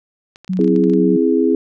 clicks, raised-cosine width 0.2 ms, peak -23 dBFS, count 12, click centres 0.359 / 0.446 / 0.479 / 0.534 / 0.571 / 0.613 / 0.644 / 0.678 / 0.762 / 0.839 / 0.898 / 0.936 s
sine tone with vibrato, 185 Hz, F#3, in tune, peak -16 dBFS, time 0.49-1.17 s, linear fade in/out 10 ms, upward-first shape triangle, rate 7.1 Hz, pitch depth 13 cents each way
sine chord, C augmented, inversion none, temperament equal, 261.6 / 329.6 / 415.3 Hz, C4 / E4 / G#4, 0 / 0 / 0 cents, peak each -16 dBFS, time 0.59-1.55 s, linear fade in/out 2 ms
effects none

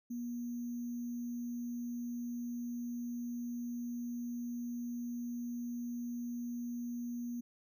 sine tone with sample-and-hold, 240 Hz, B3, 49 cents flat, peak -37 dBFS, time 0.1-7.41 s, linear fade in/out 10 ms, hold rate 6300 Hz, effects none

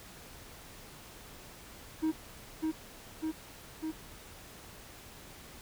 triangle tone with echo, 316.1 Hz, D#4, 27 cents sharp, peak -25 dBFS, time 2.02-2.12 s, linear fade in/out 20 ms, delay 600 ms, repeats 3, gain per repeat -2 dB, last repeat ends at 3.92 s, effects pink hiss -51 dBFS RMS until 5.61 s

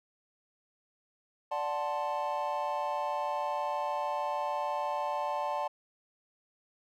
triangle chord, D dominant seventh, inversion none, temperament equal, 587.3 / 740 / 880 / 1046.5 Hz, D5 / F#5 / A5 / C6, 0 / 0 / 0 / 0 cents, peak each -34 / -36 / -32 / -36 dBFS, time 1.51-5.68 s, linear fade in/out 10 ms, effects none

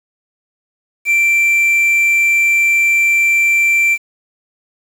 triangle tone with quantisation, 2349 Hz, D7, in tune, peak -8 dBFS, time 1.05-3.98 s, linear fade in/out 50 ms, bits 6, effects none

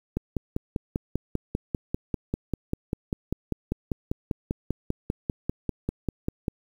click train, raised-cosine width 3 ms, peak -13 dBFS, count 33, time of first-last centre 0.17-6.482 s, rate 5.07 Hz, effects 8-bit

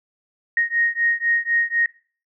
sine beating tone pair, 1864.7 / 1868.7 Hz, A#6 / A#6, 0 / +4 cents, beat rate 4 Hz, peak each -21 dBFS, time 0.57-1.86 s, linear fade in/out 2 ms, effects noise-tail reverb RT60 0.4 s tail -20 dB re dry

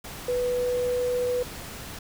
sine tone in noise, 493.9 Hz, B4, in tune, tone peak -23 dBFS, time 0.28-1.43 s, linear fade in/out 5 ms, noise pink, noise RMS -39 dBFS, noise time 0.04-1.99 s, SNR +13 dB, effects none

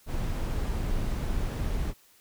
brown noise, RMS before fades -29 dBFS, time 0.06-1.94 s, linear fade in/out 50 ms, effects white hiss -60 dBFS RMS until 2.2 s

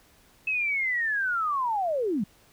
sine linear sweep, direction down, 2606 to 177.5 Hz, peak -24 dBFS, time 0.47-2.24 s, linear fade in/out 5 ms, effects pink hiss -59 dBFS RMS until 2.52 s

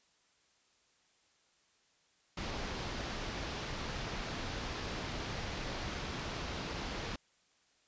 pink low-pass noise, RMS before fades -40 dBFS, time 2.37-7.16 s, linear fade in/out 5 ms, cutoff 5600 Hz, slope 24 dB/octave, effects white hiss -71 dBFS RMS until 7.87 s + resampled to 16000 Hz

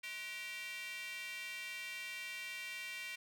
square tone with high-pass filter, 211.9 Hz, G#3, 35 cents sharp, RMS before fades -45 dBFS, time 0.03-3.16 s, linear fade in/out 10 ms, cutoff 2300 Hz, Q 3.9, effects none

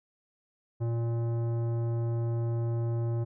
triangle tone with tanh clipping, 116.54 Hz, A#2, in tune, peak -29 dBFS, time 0.8-3.25 s, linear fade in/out 20 ms, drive 18 dB, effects none

